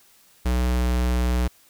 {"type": "tone with pitch glide", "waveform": "square", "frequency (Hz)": [61.74, 61.35], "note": ["B1", "B1"], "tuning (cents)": [0, -11], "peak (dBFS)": -20, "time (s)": [0.45, 1.48], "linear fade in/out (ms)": 10, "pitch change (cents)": -11, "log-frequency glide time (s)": [0.69, 0.89], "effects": ["white hiss -56 dBFS RMS until 1.69 s"]}